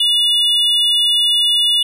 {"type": "tone pair together", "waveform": "triangle", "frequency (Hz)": [2900, 3486], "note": ["F#7", "A7"], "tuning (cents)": [-35, -17], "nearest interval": "minor third", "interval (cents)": 318, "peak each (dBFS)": -13, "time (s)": [0, 1.83], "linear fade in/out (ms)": 5, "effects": []}